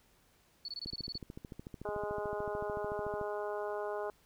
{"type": "tone bursts", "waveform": "sine", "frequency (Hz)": 4435, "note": "C#8", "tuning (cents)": 0, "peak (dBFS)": -38, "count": 10, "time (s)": [0.65, 1.178], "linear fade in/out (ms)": 2, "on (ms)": 33, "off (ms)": 22}
{"type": "click train", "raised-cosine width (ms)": 3, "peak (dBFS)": -31, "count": 33, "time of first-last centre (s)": [0.86, 3.213], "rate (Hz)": 13.6}
{"type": "harmonic tone", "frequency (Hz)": 207.7, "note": "G#3", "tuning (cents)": 0, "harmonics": [2, 3, 4, 5, 6, 7], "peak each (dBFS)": [-38, -40, -43, -46, -49, -49], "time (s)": [1.85, 4.1], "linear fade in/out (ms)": 2}
{"effects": ["pink hiss -68 dBFS RMS until 4.25 s"]}